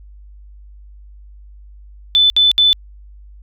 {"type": "tone bursts", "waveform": "sine", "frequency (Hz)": 3508, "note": "A7", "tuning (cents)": -6, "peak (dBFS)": -8, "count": 3, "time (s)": [2.15, 2.73], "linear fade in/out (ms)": 0, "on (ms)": 150, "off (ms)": 65, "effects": ["added 50 Hz sine -37 dBFS peak until 3.42 s"]}